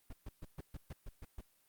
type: noise bursts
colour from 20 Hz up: brown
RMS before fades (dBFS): -44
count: 9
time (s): 0.1-1.41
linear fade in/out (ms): 5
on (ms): 30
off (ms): 130
effects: white hiss -72 dBFS RMS until 1.68 s + Opus 32 kbps